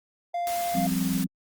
triangle tone, 696 Hz, F5, 6 cents flat, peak -24 dBFS, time 0.34-0.87 s, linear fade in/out 5 ms
white noise, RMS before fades -36 dBFS, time 0.47-1.24 s, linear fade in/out 0 ms
sine chord, F suspended second, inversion none, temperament equal, 174.61 / 196 / 261.6 Hz, F3 / G3 / C4, 0 / 0 / 0 cents, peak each -28 dBFS, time 0.74-1.27 s, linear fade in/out 20 ms
effects Opus 48 kbps

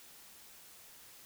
silence, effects white hiss -56 dBFS RMS until 1.25 s

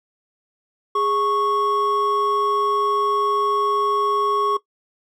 triangle tone pair together, 412.6 / 1105 Hz, G#4 / C#6, -11 / -6 cents, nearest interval octave + perfect fourth, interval 1705 cents, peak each -21 / -17 dBFS, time 0.95-4.57 s, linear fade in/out 5 ms, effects noise-tail reverb RT60 0.1 s tail -17 dB re dry

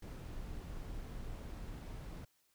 brown noise, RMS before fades -45 dBFS, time 0.02-2.25 s, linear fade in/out 5 ms, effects white hiss -75 dBFS RMS until 2.54 s

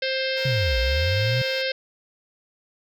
harmonic tone, 527 Hz, C5, 12 cents sharp, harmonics 1 / 3 / 4 / 5 / 6 / 7 / 8 / 9 / 10, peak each -26 / -31 / -32 / -33 / -34 / -34 / -35 / -36 / -36 dBFS, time 0.02-1.72 s, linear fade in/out 5 ms
5% pulse tone, 467.3 Hz, A#4, 4 cents sharp, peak -27 dBFS, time 0.36-1.63 s, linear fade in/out 20 ms
sine linear two-way sweep, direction down then up, 138.59 to 55.4 to 128.4 Hz, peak -21 dBFS, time 0.45-1.42 s, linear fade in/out 5 ms, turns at 0.78 s
effects none

